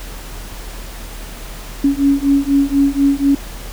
sine beating tone pair, 277.2 / 281.3 Hz, C#4 / C#4, 0 / +26 cents, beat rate 4.1 Hz, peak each -14 dBFS, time 1.84-3.35 s, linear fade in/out 5 ms, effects added 40 Hz sine -29 dBFS peak until 3.72 s + pink hiss -34 dBFS RMS until 3.72 s

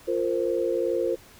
sine chord, F suspended fourth, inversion none, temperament equal with one note detuned, 349.2 / 460.8 / 523.3 Hz, F4 / Bb4 / C5, 0 / -20 / 0 cents, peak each -27 dBFS, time 0.07-1.16 s, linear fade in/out 20 ms, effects pink hiss -51 dBFS RMS until 1.39 s

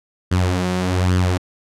sawtooth tone with flanger, 91.1 Hz, F#2, 26 cents flat, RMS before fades -18 dBFS, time 0.31-1.38 s, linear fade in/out 10 ms, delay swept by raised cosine 0.62 to 5.72 ms, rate 1.2 Hz, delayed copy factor +0.6, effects low-pass 9000 Hz 12 dB/octave

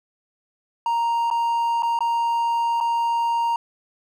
triangle tone with dropouts, 932.3 Hz, A#5, in tune, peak -17 dBFS, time 0.86-3.56 s, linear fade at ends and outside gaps 2 ms, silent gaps 1.302-1.311 / 1.823-1.831 / 1.99-2.006 / 2.803-2.809 s, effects none

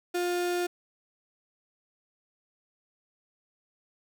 35% pulse tone, 353.4 Hz, F4, 21 cents sharp, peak -25 dBFS, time 0.14-0.67 s, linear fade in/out 10 ms, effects none

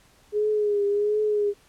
sine tone with vibrato, 415.3 Hz, G#4, in tune, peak -20 dBFS, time 0.32-1.54 s, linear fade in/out 50 ms, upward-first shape triangle, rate 1.4 Hz, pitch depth 54 cents each way, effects pink hiss -58 dBFS RMS until 1.68 s + low-pass 12000 Hz 12 dB/octave

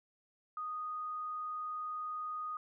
sine tone, 1240 Hz, D#6, 6 cents flat, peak -37 dBFS, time 0.57-2.57 s, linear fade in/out 2 ms, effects none

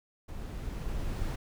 brown noise with level ramp, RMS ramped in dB -40 to -31 dBFS, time 0.28-1.36 s, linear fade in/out 10 ms, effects none

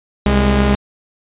sawtooth tone pair together, 65.41 / 205 Hz, C2 / G#3, 0 / -22 cents, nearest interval octave + minor sixth, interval 1978 cents, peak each -10 dBFS, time 0.26-0.75 s, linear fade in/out 0 ms, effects resampled to 8000 Hz

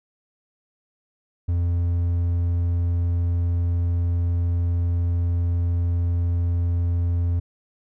triangle tone, 86.4 Hz, F2, 18 cents flat, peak -17 dBFS, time 1.48-7.4 s, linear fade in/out 10 ms, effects none

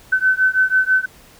sine beating tone pair, 1518 / 1524.1 Hz, F#6 / G6, +44 / -49 cents, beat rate 6.1 Hz, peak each -16 / -16 dBFS, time 0.12-1.06 s, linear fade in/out 10 ms, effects pink hiss -47 dBFS RMS until 1.39 s

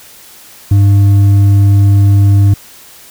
sine tone with hard clipping, 100 Hz, G2, 35 cents sharp, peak -5 dBFS, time 0.71-2.54 s, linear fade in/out 5 ms, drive 4 dB, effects white hiss -37 dBFS RMS until 3.1 s

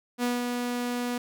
sawtooth tone with ADSR envelope, 243.8 Hz, B3, 22 cents flat, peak -20 dBFS, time 0.18-1.18 s, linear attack 52 ms, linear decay 180 ms, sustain -4 dB, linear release 4 ms, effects none

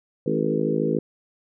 harmonic tone with a mistuned harmonic, 53.7 Hz, A1, 41 cents flat, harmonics 3 / 4 / 5 / 6 / 7 / 8 / 9, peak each -28 / -28 / -28 / -28 / -28 / -28 / -28 dBFS, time 0.26-0.99 s, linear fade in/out 5 ms, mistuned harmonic 8, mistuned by +23 cents, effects none

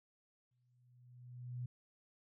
sine tone with exponential growth, 123.47 Hz, B2, in tune, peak -38 dBFS, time 0.51-1.66 s, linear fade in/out 5 ms, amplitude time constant 250 ms, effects none

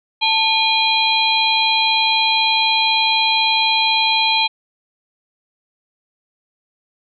sine tone cluster, 884 / 2436 / 3246 / 4028 Hz, A5 / D#7 / G#7 / B7, +8 / -37 / -40 / +33 cents, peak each -19 dBFS, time 0.21-4.48 s, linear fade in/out 20 ms, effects none

